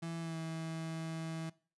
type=tone with pitch glide; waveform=35% pulse; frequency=166.1 to 162.21 Hz; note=E3 to E3; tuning=+13 to -28 cents; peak=-37 dBFS; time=0.02-1.5 s; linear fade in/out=10 ms; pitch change=-41 cents; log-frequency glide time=0.2-0.37 s; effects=noise-tail reverb RT60 0.4 s tail -21 dB re dry + resampled to 24000 Hz